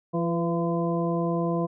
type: harmonic tone with a mistuned harmonic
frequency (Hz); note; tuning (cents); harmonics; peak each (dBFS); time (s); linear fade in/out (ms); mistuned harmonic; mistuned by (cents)
170; F3; -46; 1 / 2 / 3 / 4 / 6; -26 / -29 / -31 / -32 / -34; 0.13-1.67; 20; 3; -32
effects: none

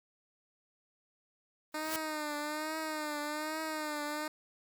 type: noise with exponential growth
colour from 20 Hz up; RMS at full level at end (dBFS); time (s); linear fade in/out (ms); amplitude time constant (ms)
white; -34; 1.72-1.96; 1; 52
type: tone with vibrato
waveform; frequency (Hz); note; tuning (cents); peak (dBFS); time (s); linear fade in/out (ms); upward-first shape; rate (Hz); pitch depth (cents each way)
10% pulse; 305.6; D#4; -31; -27; 1.74-4.28; 5; triangle; 1.2; 72
effects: none

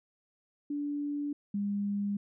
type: tone pair in turn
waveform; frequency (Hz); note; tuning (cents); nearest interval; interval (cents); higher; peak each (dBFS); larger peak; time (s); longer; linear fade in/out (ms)
sine; 290 / 202.5; D4 / G#3; -22 / -43; tritone; 621; first; -31 / -29; second; 0.7-1.33 / 1.54-2.17; neither; 5
effects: none

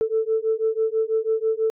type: beating tone pair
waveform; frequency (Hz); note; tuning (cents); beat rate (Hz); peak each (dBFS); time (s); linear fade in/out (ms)
sine; 440 / 446.1; A4 / A4; 0 / +24; 6.1; -22; 0.01-1.7; 0
effects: tanh soft clip ceiling -12 dBFS

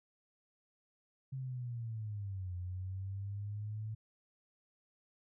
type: linear two-way sweep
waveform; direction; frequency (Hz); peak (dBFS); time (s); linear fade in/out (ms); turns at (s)
sine; down then up; 134.3 to 89 to 109.9; -38; 1.32-3.95; 10; 2.55
effects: none

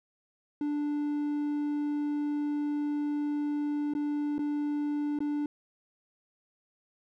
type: tone with dropouts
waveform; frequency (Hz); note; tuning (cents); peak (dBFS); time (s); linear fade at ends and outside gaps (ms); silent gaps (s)
triangle; 293.7; D4; 0; -26; 0.61-5.46; 2; 3.937-3.95 / 4.382-4.391 / 5.189-5.204
effects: none

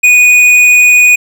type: tone with tanh clipping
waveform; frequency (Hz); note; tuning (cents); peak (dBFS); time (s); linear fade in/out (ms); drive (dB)
triangle; 2472; D#7; -12; -4; 0.03-1.16; 10; 14
effects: none

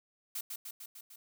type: noise with echo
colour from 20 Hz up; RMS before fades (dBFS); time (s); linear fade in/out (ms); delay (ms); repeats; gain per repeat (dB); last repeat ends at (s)
blue; -38; 0.35-0.41; 5; 150; 5; -3; 1.16
effects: none

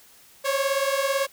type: beating tone pair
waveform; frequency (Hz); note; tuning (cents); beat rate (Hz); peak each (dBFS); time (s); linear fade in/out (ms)
sawtooth; 540 / 558; C#5 / C#5; -45 / +11; 18; -21 / -21; 0.44-1.27; 20
effects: white hiss -53 dBFS RMS until 1.32 s

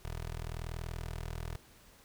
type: tone with notch filter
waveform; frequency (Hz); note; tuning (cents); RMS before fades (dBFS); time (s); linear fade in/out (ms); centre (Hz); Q
15% pulse; 40.64; E1; -24; -40; 0.05-1.56; 0; 250; 0.96
effects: pink hiss -60 dBFS RMS until 2.04 s

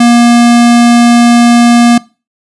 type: tone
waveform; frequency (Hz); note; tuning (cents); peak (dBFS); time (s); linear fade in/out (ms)
square; 237.5; A#3; +33; -3; 0-1.98; 5
effects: noise-tail reverb RT60 0.3 s tail -21 dB re dry + resampled to 24000 Hz

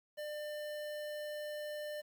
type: tone with notch filter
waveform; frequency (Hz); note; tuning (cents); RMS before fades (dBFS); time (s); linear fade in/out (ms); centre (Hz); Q
square; 598; D5; +31; -42; 0.17-2.02; 20; 7100; 1.9
effects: 11-bit

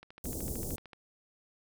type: click train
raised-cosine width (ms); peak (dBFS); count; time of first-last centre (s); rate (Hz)
0.3; -33; 13; 0.03-0.932; 13.3
type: band-stop noise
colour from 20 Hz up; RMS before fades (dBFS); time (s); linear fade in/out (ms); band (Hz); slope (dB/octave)
pink; -37; 0.24-0.76; 2; 540 to 7000; 24
effects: none

